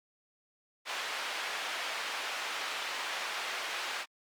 white band-pass noise, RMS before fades -37 dBFS, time 0.85-4.06 s, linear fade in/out 50 ms, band 670 to 2900 Hz, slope 12 dB/octave, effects Opus 48 kbps

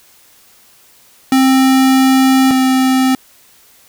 square tone pair in turn, 263.8 / 260.9 Hz, C4 / C4, +14 / -5 cents, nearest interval unison, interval 19 cents, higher first, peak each -8 / -10 dBFS, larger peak first, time 1.32-2.51 / 2.51-3.15 s, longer first, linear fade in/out 2 ms, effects white hiss -47 dBFS RMS until 3.88 s

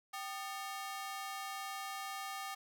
sawtooth ring-modulated tone, 1000 Hz, B5, 21 cents sharp, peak -34 dBFS, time 0.13-2.55 s, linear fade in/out 10 ms, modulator 221 Hz, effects none

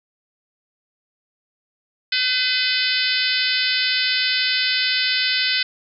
harmonic tone, 507 Hz, B4, 45 cents sharp, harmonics 3 / 4 / 5 / 6 / 7 / 8 / 9 / 10, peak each -26 / -26 / -26 / -26 / -26 / -26 / -26 / -26 dBFS, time 2.12-5.63 s, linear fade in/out 5 ms, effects none

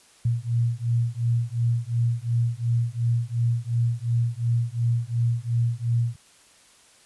sine beating tone pair, 116.54 / 119.34 Hz, A#2 / A#2, 0 / +41 cents, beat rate 2.8 Hz, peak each -24 dBFS, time 0.25-6.16 s, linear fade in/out 5 ms, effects white hiss -55 dBFS RMS until 7.05 s + resampled to 24000 Hz

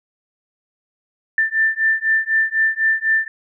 sine beating tone pair, 1777 / 1781 Hz, A6 / A6, +17 / +21 cents, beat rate 4 Hz, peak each -18 dBFS, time 1.38-3.28 s, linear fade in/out 2 ms, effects none

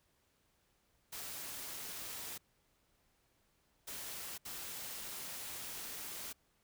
white noise bursts at uneven times, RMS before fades -45 dBFS, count 3, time 1.12-2.38 / 3.87-4.38 / 4.45-6.33 s, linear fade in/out 10 ms, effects pink hiss -75 dBFS RMS until 6.63 s

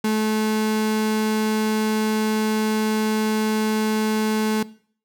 35% pulse tone, 216.4 Hz, A3, 29 cents flat, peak -17 dBFS, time 0.04-4.63 s, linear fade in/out 5 ms, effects noise-tail reverb RT60 0.5 s tail -19 dB re dry

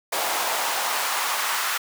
pink noise with high-pass filter sweep, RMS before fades -25 dBFS, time 0.12-1.78 s, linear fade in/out 10 ms, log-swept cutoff 680 to 1200 Hz, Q 1.8, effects none

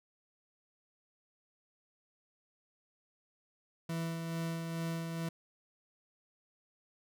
40% pulse tone with tremolo, 165.2 Hz, E3, 4 cents sharp, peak -33 dBFS, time 3.89-5.29 s, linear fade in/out 5 ms, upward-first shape sine, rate 2.3 Hz, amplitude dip 35%, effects none

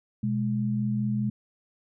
sine tone pair together, 124.36 / 209.3 Hz, B2 / G#3, +12 / +14 cents, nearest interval major sixth, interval 902 cents, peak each -28 / -26 dBFS, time 0.23-1.3 s, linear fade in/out 5 ms, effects none

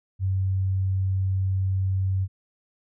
sine tone, 95.2 Hz, F#2, 50 cents sharp, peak -21 dBFS, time 0.19-2.28 s, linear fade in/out 50 ms, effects none

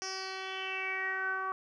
10% pulse tone with low-pass filter sweep, 380 Hz, F#4, 46 cents sharp, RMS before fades -36 dBFS, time 0.02-1.52 s, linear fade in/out 0 ms, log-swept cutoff 5700 to 1200 Hz, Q 6.6, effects none

